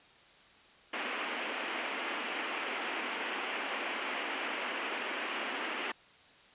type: band-pass noise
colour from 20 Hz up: white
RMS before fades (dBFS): -37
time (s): 0.93-5.92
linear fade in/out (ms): 5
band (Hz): 230 to 3000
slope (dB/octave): 48
effects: white hiss -59 dBFS RMS until 6.54 s + resampled to 8000 Hz